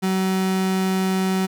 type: tone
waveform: 35% pulse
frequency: 188.8 Hz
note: F#3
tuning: 35 cents sharp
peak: -17 dBFS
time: 0.02-1.47 s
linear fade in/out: 20 ms
effects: none